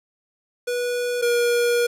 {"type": "tone pair in turn", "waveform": "square", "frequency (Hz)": [487.9, 478.1], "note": ["B4", "A#4"], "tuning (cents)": [-21, 44], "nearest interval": "unison", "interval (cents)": 35, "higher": "first", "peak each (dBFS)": [-23, -18], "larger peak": "second", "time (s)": [[0.67, 1.22], [1.22, 1.87]], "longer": "second", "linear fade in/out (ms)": 10, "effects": ["resampled to 32000 Hz", "8-bit"]}